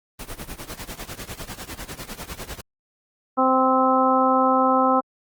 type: noise with tremolo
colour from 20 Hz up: pink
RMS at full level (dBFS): -32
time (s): 0.19-2.61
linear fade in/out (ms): 5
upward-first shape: sine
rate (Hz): 10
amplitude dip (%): 85
type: harmonic tone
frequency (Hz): 260.5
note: C4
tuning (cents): -7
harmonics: 1 / 2 / 3 / 4 / 5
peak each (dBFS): -22 / -22 / -22 / -22 / -22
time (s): 3.37-5.01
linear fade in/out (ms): 20
effects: Opus 24 kbps